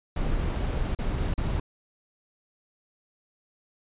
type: noise with dropouts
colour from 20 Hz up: brown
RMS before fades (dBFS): -27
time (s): 0.16-1.6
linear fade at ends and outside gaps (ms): 5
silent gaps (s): 0.95-0.987 / 1.34-1.378
effects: resampled to 8000 Hz